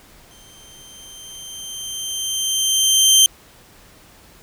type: tone with exponential growth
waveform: 20% pulse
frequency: 3136 Hz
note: G7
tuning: in tune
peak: -3 dBFS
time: 0.31-3.26 s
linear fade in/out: 1 ms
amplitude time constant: 640 ms
effects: pink hiss -48 dBFS RMS until 4.42 s